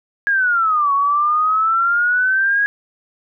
sine exponential two-way sweep, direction down then up, 1661.2 to 1108.7 to 1661.2 Hz, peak -13 dBFS, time 0.27-2.66 s, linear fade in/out 0 ms, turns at 0.93 s, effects none

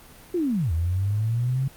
sine linear two-way sweep, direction down then up, 370 to 78.7 to 136.4 Hz, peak -21 dBFS, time 0.34-1.68 s, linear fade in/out 5 ms, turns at 0.72 s, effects pink hiss -48 dBFS RMS until 1.76 s + Opus 32 kbps

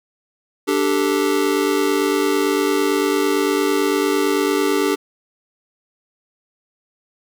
square chord, D suspended fourth, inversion none, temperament just, 293.7 / 391.6 / 440.5 Hz, D4 / G4 / A4, 0 / -2 / +2 cents, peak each -21 / -20 / -23 dBFS, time 0.67-4.96 s, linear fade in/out 20 ms, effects none

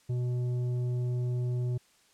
sine tone with tanh clipping, 123.47 Hz, B2, in tune, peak -29 dBFS, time 0.09-1.78 s, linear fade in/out 10 ms, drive 8 dB, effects white hiss -64 dBFS RMS until 2.13 s + low-pass 9000 Hz 12 dB/octave

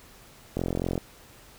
click train, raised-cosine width 2 ms, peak -14 dBFS, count 19, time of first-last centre 0.57-0.978 s, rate 44.1 Hz, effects pink hiss -52 dBFS RMS until 1.58 s

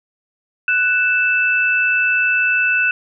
sine tone pair together, 1487.3 / 2637 Hz, F#6 / E7, +9 / 0 cents, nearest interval minor seventh, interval 991 cents, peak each -16 dBFS, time 0.68-2.91 s, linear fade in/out 2 ms, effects none

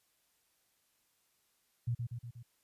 sine tone with echo, 119 Hz, A#2, 36 cents sharp, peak -30 dBFS, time 1.87-1.95 s, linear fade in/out 10 ms, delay 120 ms, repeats 4, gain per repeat -4 dB, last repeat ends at 2.43 s, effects white hiss -75 dBFS RMS until 2.63 s + resampled to 32000 Hz

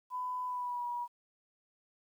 sine tone with pitch glide, 1001 to 964.7 Hz, B5 to B5, +23 to -41 cents, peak -34 dBFS, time 0.1-1.08 s, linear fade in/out 50 ms, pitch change -64 cents, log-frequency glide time 0.46-0.86 s, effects 11-bit

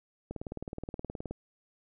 click train, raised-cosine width 2 ms, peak -24 dBFS, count 20, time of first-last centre 0.31-1.31 s, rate 19 Hz, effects none

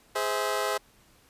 20% pulse chord, Ab augmented, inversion none, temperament just, 415.3 / 519.1 / 648.9 Hz, Ab4 / C5 / E5, 0 / -14 / -27 cents, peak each -26 dBFS, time 0.15-0.78 s, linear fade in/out 10 ms, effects pink hiss -60 dBFS RMS until 1.29 s + resampled to 32000 Hz

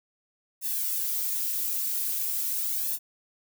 violet noise with flanger, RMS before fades -29 dBFS, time 0.61-2.99 s, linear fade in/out 50 ms, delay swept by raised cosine 1.1 to 3.7 ms, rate 0.42 Hz, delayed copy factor +0.95, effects none

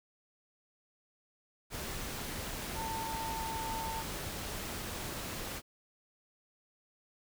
sine tone in noise, 897 Hz, A5, 33 cents sharp, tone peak -37 dBFS, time 2.74-4.04 s, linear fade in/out 50 ms, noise pink, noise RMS -40 dBFS, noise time 1.7-5.62 s, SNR 0 dB, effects none

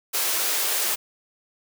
white high-pass noise, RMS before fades -24 dBFS, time 0.13-0.96 s, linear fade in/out 20 ms, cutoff 340 Hz, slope 24 dB/octave, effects none

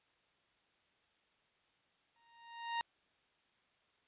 sawtooth tone with exponential growth, 932.3 Hz, A#5, in tune, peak -29 dBFS, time 2.16-2.81 s, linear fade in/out 0 ms, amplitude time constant 140 ms, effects white hiss -74 dBFS RMS until 4.07 s + resampled to 8000 Hz

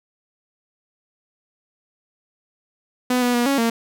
sawtooth tone with pitch steps, 249.9 / 244.9 / 240.4 / 276.8 / 230.2 Hz, B3 / B3 / B3 / C#4 / A#3, +21 / -14 / -46 / -2 / -22 cents, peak -13 dBFS, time 3.1-3.7 s, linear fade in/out 5 ms, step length 120 ms, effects none

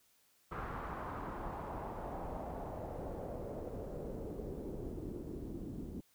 pink noise with low-pass filter sweep, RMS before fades -43 dBFS, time 0.51-6.01 s, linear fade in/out 10 ms, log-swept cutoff 1300 to 280 Hz, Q 2.3, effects white hiss -71 dBFS RMS until 6.14 s

